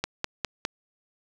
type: click train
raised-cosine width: 0.2 ms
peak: -9 dBFS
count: 4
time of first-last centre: 0.04-0.651 s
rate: 4.91 Hz
effects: none

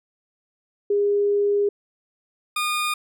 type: tone pair in turn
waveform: sine / 20% pulse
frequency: 407.4 / 1220.8 Hz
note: G#4 / D#6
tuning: -33 / -33 cents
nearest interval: octave + perfect fifth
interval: 1900 cents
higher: second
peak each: -17 dBFS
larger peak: neither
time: 0.9-1.69 / 2.56-2.94 s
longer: first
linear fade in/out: 5 ms
effects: none

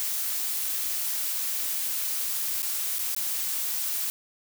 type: noise with dropouts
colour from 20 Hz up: blue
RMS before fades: -29 dBFS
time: 0-4.1 s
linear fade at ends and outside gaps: 0 ms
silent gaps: 2.621-2.629 / 2.985-2.991 / 3.148-3.164 s
effects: none

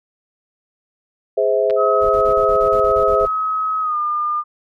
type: chord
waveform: sine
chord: Ab augmented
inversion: none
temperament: just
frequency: 415.3 / 519.1 / 648.9 Hz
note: Ab4 / C5 / E5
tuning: 0 / -14 / -27 cents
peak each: -18 dBFS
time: 1.37-3.26 s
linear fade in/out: 10 ms
type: clicks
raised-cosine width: 0.3 ms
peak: -17 dBFS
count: 2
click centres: 1.699 / 1.707 s
type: tone with pitch glide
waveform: sine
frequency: 1275 to 1206.9 Hz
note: D#6 to D6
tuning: +42 to +47 cents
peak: -17 dBFS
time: 1.76-4.44 s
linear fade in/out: 50 ms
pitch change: -95 cents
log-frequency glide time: 3.81-3.97 s
type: noise bursts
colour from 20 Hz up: brown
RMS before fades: -31 dBFS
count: 11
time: 2.01-3.279 s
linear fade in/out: 10 ms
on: 89 ms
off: 29 ms
effects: none

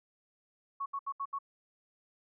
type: tone bursts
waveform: sine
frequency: 1108 Hz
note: C#6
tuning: 1 cent flat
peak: -33 dBFS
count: 5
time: 0.8-1.388 s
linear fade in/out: 10 ms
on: 60 ms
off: 72 ms
effects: none

